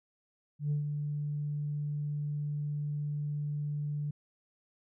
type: tone with ADSR envelope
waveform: sine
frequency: 147.2 Hz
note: D3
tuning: 4 cents sharp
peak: -25 dBFS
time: 0.59-4.11 s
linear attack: 120 ms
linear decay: 120 ms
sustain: -6 dB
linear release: 7 ms
effects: tanh soft clip ceiling -25 dBFS